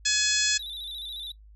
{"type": "harmonic tone", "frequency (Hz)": 847, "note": "G#5", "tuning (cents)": 34, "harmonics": [2, 3, 4, 5, 6, 7, 8, 9], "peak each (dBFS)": [-29, -32, -29, -29, -28, -32, -30, -31], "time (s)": [0.05, 0.58], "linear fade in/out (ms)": 10}
{"type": "tone with vibrato", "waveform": "triangle", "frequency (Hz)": 3703, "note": "A#7", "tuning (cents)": -12, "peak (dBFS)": -33, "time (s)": [0.59, 1.32], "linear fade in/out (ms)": 5, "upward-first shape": "square", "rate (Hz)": 14, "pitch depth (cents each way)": 71}
{"effects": ["noise-tail reverb RT60 0.1 s tail -18 dB re dry", "added 52 Hz sine -48 dBFS peak until 1.55 s"]}